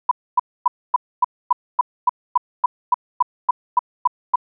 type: tone bursts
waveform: sine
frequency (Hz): 987.8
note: B5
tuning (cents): 0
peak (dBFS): -10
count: 16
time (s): 0.09-4.358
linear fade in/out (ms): 5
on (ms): 23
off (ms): 260
effects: none